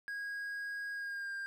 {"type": "tone with pitch glide", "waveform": "triangle", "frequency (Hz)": [1642, 1597.1], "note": ["G#6", "G6"], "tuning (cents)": [-20, 32], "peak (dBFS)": -36, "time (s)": [0.08, 1.46], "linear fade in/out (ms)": 0, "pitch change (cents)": -48, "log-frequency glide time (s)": [0.92, 1.33], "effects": []}